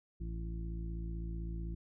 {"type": "harmonic tone", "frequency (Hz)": 55.8, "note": "A1", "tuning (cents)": 25, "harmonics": [1, 2, 3, 4, 5, 6], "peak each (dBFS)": [-38, -48, -45, -59, -59, -51], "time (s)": [0.2, 1.75], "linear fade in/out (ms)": 10, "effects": []}